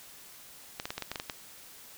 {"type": "clicks", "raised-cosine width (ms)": 0.2, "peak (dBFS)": -17, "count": 9, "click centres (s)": [0.799, 0.855, 0.905, 0.98, 1.023, 1.116, 1.158, 1.199, 1.298], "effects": ["white hiss -51 dBFS RMS until 1.97 s"]}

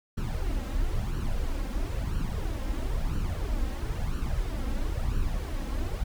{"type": "noise with flanger", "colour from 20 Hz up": "brown", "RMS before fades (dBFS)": -29, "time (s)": [0.17, 6.04], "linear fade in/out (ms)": 10, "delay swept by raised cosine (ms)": [0.69, 3.79], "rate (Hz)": 1, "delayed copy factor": 0.65, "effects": []}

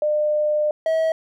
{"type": "tone pair in turn", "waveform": ["sine", "triangle"], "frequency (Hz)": [602, 643.6], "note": ["D5", "E5"], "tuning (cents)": [43, -42], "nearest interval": "minor second", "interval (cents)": 115, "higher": "second", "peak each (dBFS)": [-17, -15], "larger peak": "second", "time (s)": [[0.02, 0.71], [0.86, 1.12]], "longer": "first", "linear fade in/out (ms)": 2, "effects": []}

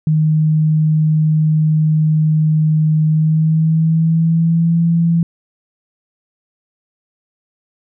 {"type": "tone with pitch glide", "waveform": "sine", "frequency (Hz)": [155.5, 167.63], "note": ["D#3", "E3"], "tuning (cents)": [-1, 29], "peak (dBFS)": -10, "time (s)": [0.07, 5.23], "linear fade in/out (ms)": 2, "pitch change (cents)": 130, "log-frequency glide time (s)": [3.06, 4.79], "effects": []}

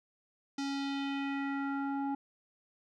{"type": "tone with low-pass filter sweep", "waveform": "square", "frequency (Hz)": 277.2, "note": "C#4", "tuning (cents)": 0, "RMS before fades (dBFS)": -35, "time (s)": [0.58, 2.15], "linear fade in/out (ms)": 5, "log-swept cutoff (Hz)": [5600, 870], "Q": 2.2, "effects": []}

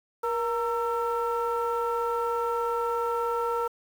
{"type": "tone cluster", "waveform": "sine", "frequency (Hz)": [473.3, 924, 1338], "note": ["A#4", "A#5", "E6"], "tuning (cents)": [26, -16, 25], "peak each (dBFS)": [-27, -29, -30], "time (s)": [0.23, 3.68], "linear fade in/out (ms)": 10, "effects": ["tanh soft clip ceiling -19 dBFS", "8-bit"]}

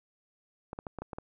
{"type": "clicks", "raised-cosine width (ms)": 1, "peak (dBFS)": -24, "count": 7, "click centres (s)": [0.731, 0.789, 0.868, 0.987, 1.02, 1.132, 1.185], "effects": []}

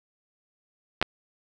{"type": "clicks", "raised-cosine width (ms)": 0.3, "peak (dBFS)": -7, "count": 2, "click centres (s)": [1.015, 1.026], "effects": []}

